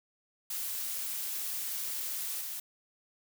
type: noise with level steps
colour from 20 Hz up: blue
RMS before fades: -36 / -39 dBFS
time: 0.5-2.6 s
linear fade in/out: 5 ms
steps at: 2.41 s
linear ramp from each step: 2 ms
effects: none